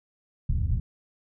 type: low-pass noise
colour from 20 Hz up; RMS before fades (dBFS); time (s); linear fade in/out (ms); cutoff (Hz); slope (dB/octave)
white; -25; 0.49-0.8; 5; 110; 24
effects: none